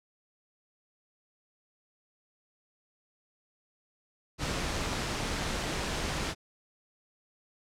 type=noise with amplitude modulation; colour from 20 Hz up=pink; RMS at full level=-31 dBFS; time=4.38-6.35 s; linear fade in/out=50 ms; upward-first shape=sine; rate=198 Hz; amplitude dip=30%; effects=low-pass 7000 Hz 12 dB/octave